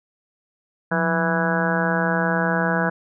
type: harmonic tone with a mistuned harmonic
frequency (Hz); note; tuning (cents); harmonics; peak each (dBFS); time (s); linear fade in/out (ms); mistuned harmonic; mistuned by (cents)
164.81; E3; 0; 1 / 2 / 3 / 4 / 5 / 6 / 7 / 8 / 9 / 10; -23 / -31 / -27 / -27 / -30 / -29 / -35 / -32 / -26 / -27; 0.91-2.9; 10; 1; +120
effects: none